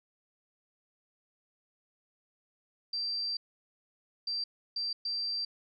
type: tone bursts at uneven times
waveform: sine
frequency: 4699 Hz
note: D8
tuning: in tune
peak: -31 dBFS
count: 4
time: 2.93-3.37 / 4.27-4.44 / 4.76-4.93 / 5.05-5.45 s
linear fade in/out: 5 ms
effects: none